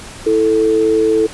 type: tone pair together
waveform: sine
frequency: 328.7 / 440 Hz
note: E4 / A4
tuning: -5 / 0 cents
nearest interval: perfect fourth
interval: 505 cents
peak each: -16 / -11 dBFS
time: 0.26-1.27 s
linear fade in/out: 10 ms
effects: pink hiss -33 dBFS RMS until 1.33 s + resampled to 24000 Hz